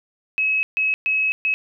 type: tone bursts at uneven times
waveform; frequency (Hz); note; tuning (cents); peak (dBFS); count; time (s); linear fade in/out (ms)
sine; 2568; E7; -46; -17; 4; 0.38-0.63 / 0.77-0.94 / 1.06-1.32 / 1.45-1.54; 0
effects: none